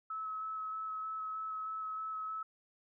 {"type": "tone with vibrato", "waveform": "sine", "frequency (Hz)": 1293, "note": "E6", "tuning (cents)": -34, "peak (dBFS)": -37, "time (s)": [0.1, 2.43], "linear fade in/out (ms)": 5, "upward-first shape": "square", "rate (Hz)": 3.2, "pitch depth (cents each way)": 10, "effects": []}